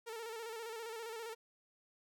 sawtooth tone with vibrato, 453 Hz, A#4, 50 cents flat, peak -39 dBFS, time 0.06-1.35 s, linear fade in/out 20 ms, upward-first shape square, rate 15 Hz, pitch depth 51 cents each way, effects none

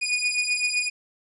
sawtooth beating tone pair, 2457 / 2464.8 Hz, D#7 / D#7, -22 / -17 cents, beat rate 7.8 Hz, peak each -22 dBFS, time 0.01-0.9 s, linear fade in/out 20 ms, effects resampled to 24000 Hz

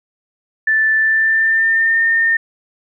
sine tone with pitch glide, 1760 to 1820 Hz, A6 to A#6, 0 to -42 cents, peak -11 dBFS, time 0.67-2.37 s, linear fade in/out 5 ms, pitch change +58 cents, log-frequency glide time 0.96-2.02 s, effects none

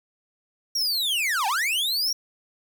45% pulse linear two-way sweep, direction down then up, 5700 to 748 to 5700 Hz, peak -22 dBFS, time 0.75-2.13 s, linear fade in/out 5 ms, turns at 1.47 s, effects none

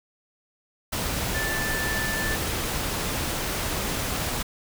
sine tone in noise, 1760 Hz, A6, in tune, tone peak -28 dBFS, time 1.34-2.36 s, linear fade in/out 10 ms, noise pink, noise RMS -28 dBFS, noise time 0.92-4.43 s, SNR -3 dB, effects none

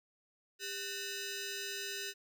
10% pulse ring-modulated tone, 1105 Hz, C#6, 6 cents flat, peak -27 dBFS, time 0.59-2.14 s, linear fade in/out 50 ms, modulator 705 Hz, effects none

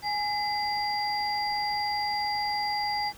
sine tone cluster, 831 / 2030 / 4760 Hz, G#5 / B6 / D8, +1 / +47 / +22 cents, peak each -28 / -35 / -32 dBFS, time 0.02-3.13 s, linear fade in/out 50 ms, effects pink hiss -50 dBFS RMS until 3.17 s

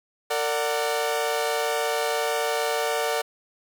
sawtooth chord, Bb augmented, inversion none, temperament equal with one note detuned, 456.6 / 587.3 / 740 Hz, Bb4 / D5 / F#5, -36 / 0 / 0 cents, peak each -23 / -24 / -25 dBFS, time 0.3-3.22 s, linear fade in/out 10 ms, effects none

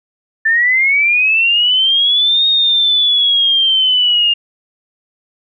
sine linear two-way sweep, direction up then down, 1760 to 3729 to 2814 Hz, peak -9 dBFS, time 0.45-4.34 s, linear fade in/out 10 ms, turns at 2.47 s, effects none

